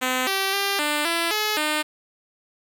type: tone with pitch steps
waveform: 5% pulse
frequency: 255.6 / 387.7 / 397.3 / 297.2 / 336.1 / 426 / 304.1 Hz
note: C4 / G4 / G4 / D4 / E4 / G#4 / D#4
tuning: -40 / -19 / +23 / +21 / +34 / +44 / -40 cents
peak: -10 dBFS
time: 0.01-1.83 s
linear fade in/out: 20 ms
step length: 260 ms
effects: none